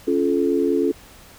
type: chord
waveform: sine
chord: Db augmented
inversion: none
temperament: just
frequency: 277.2 / 346.5 / 433.1 Hz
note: Db4 / F4 / A4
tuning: 0 / -14 / -27 cents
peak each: -21 dBFS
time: 0.07-0.92 s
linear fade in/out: 10 ms
effects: pink hiss -46 dBFS RMS until 1.38 s